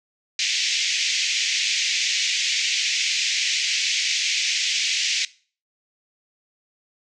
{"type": "band-pass noise", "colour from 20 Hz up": "pink", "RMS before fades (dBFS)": -23, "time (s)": [0.39, 5.25], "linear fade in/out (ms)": 2, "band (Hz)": [2100, 6800], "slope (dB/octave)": 48, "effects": ["noise-tail reverb RT60 0.4 s tail -20 dB re dry"]}